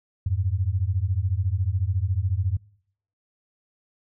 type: beating tone pair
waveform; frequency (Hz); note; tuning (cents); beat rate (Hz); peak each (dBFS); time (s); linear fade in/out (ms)
sine; 87.31 / 101.31; F2 / G#2; 0 / -42; 14; -24 / -24; 0.26-2.57; 5
effects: noise-tail reverb RT60 0.7 s tail -26 dB re dry